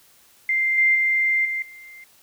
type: tone with level steps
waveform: sine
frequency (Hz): 2093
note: C7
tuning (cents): 0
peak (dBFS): -18 / -14 / -17 / -23 / -40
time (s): 0.49-2.04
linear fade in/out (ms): 2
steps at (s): 0.78 / 0.95 / 1.45 / 1.62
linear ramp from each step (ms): 2
effects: white hiss -55 dBFS RMS until 2.22 s